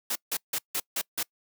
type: noise bursts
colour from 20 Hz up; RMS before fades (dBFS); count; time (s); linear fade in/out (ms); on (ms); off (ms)
white; -29; 6; 0.1-1.23; 5; 55; 160
effects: noise-tail reverb RT60 0.1 s tail -25 dB re dry + high-pass 200 Hz 12 dB/octave